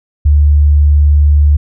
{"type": "tone", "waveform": "sine", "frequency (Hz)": 73.42, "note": "D2", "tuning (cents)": 0, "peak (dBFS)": -4, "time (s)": [0.25, 1.57], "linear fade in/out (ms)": 10, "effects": []}